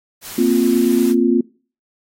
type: noise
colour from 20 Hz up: white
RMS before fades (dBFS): -32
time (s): 0.21-1.15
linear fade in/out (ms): 50
type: chord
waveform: sine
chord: Bb suspended second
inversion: none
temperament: equal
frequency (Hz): 233.1 / 261.6 / 349.2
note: Bb3 / C4 / F4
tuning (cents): 0 / 0 / 0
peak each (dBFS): -16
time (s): 0.38-1.41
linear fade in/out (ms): 5
effects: noise-tail reverb RT60 0.4 s tail -23 dB re dry + AAC 48 kbps